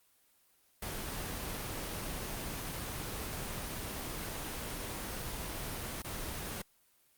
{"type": "noise with dropouts", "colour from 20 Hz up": "pink", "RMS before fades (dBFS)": -39, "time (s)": [0.82, 6.62], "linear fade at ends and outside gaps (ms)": 5, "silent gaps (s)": [6.022, 6.044], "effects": ["white hiss -69 dBFS RMS until 7.17 s", "Opus 24 kbps"]}